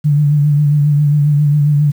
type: tone with vibrato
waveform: sine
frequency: 146.83 Hz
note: D3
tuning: in tune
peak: -8 dBFS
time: 0.04-1.92 s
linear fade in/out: 20 ms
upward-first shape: triangle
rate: 7.4 Hz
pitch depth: 48 cents each way
effects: 7-bit